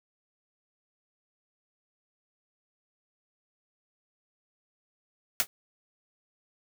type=noise with exponential decay; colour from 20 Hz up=white; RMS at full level=-20 dBFS; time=5.4-5.47 s; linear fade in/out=0 ms; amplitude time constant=15 ms; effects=none